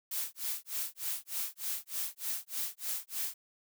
blue noise with tremolo, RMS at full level -34 dBFS, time 0.11-3.34 s, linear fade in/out 5 ms, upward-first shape sine, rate 3.3 Hz, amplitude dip 100%, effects none

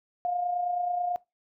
sine tone with amplitude modulation, 710 Hz, F5, 28 cents sharp, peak -24 dBFS, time 0.25-1.16 s, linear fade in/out 0 ms, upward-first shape sine, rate 29.2 Hz, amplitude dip 50%, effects noise-tail reverb RT60 0.2 s tail -20 dB re dry

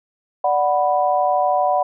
sine chord, B minor, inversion first, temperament equal, 587.3 / 740 / 987.8 Hz, D5 / F#5 / B5, 0 / 0 / 0 cents, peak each -20 / -17 / -22 dBFS, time 0.44-1.83 s, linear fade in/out 5 ms, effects none

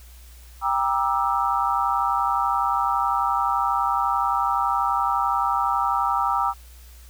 sine chord, E half-diminished seventh, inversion first, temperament just, 791.1 / 949.3 / 1186.7 / 1318.5 Hz, G5 / Bb5 / D6 / E6, +16 / +31 / +18 / 0 cents, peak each -25 dBFS, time 0.61-6.54 s, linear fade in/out 50 ms, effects added 60 Hz sine -43 dBFS peak until 7.09 s + white hiss -52 dBFS RMS until 7.09 s

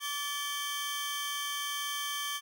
sawtooth tone cluster, 1147 / 1741 / 3134 Hz, D6 / A6 / G7, -41 / -19 / -1 cents, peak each -34 / -37 / -33 dBFS, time 0-2.41 s, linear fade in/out 50 ms, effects none

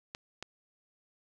clicks, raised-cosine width 0.2 ms, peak -22 dBFS, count 2, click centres 0.149 / 0.426 s, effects none

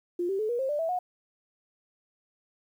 sine tone with pitch steps, 350.6 / 389 / 431.6 / 478.9 / 531.4 / 589.6 / 654.2 / 725.9 Hz, F4 / G4 / A4 / A#4 / C5 / D5 / E5 / F#5, +7 / -13 / -33 / +47 / +27 / +7 / -13 / -33 cents, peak -26 dBFS, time 0.19-0.99 s, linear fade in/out 5 ms, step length 100 ms, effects 10-bit

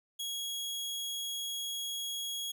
sawtooth tone, 3316 Hz, G#7, 3 cents flat, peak -32 dBFS, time 0.19-2.52 s, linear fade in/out 10 ms, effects none

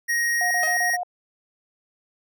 square tone, 1878 Hz, A#6, 12 cents sharp, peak -21 dBFS, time 0.08-0.97 s, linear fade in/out 20 ms
sine tone bursts, 716 Hz, F5, 43 cents sharp, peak -25 dBFS, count 5, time 0.41-1.033 s, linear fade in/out 2 ms, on 99 ms, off 32 ms
35% pulse tone with exponential decay, 633 Hz, D#5, 30 cents sharp, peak -24 dBFS, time 0.63-0.87 s, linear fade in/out 1 ms, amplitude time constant 51 ms
effects none

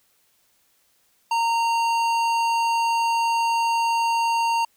sine tone with tanh clipping, 923 Hz, A#5, 17 cents flat, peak -21 dBFS, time 1.31-4.65 s, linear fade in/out 5 ms, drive 16 dB, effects white hiss -64 dBFS RMS until 4.76 s

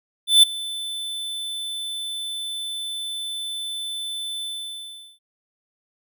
square tone with ADSR envelope, 3520 Hz, A7, in tune, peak -8 dBFS, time 0.27-5.19 s, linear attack 160 ms, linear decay 9 ms, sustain -20 dB, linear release 760 ms, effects none

